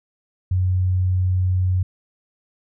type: tone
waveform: sine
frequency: 92 Hz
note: F#2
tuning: 9 cents flat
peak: -16 dBFS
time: 0.51-1.83 s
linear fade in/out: 5 ms
effects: none